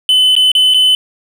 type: tone with dropouts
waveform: triangle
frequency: 3025 Hz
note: F#7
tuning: 38 cents sharp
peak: -5 dBFS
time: 0.09-0.95 s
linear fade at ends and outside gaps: 1 ms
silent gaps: 0.353-0.364 / 0.517-0.551 / 0.738-0.744 s
effects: none